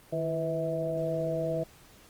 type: tone cluster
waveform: sine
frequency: 156.6 / 330 / 497.5 / 648 Hz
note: D#3 / E4 / B4 / E5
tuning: +11 / +2 / +13 / -30 cents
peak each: -34 / -37 / -33 / -31 dBFS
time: 0.12-1.64 s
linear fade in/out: 10 ms
effects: pink hiss -56 dBFS RMS until 2.09 s + Opus 24 kbps